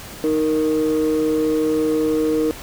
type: tone pair together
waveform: sine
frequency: 311.5 / 466.2 Hz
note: D#4 / A#4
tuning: +2 / 0 cents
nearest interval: perfect fifth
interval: 698 cents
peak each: -17 dBFS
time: 0.24-2.51 s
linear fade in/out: 0 ms
effects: tanh soft clip ceiling -12 dBFS + pink hiss -36 dBFS RMS until 2.62 s